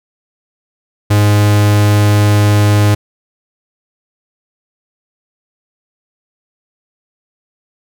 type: tone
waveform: 45% pulse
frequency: 103.83 Hz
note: G#2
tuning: in tune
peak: -7 dBFS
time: 1.1-2.95 s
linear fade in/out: 10 ms
effects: none